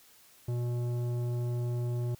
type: tone with tanh clipping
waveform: sine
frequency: 121 Hz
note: B2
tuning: 35 cents flat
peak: -31 dBFS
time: 0.48-2.15 s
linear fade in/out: 5 ms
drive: 12 dB
effects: white hiss -59 dBFS RMS until 2.19 s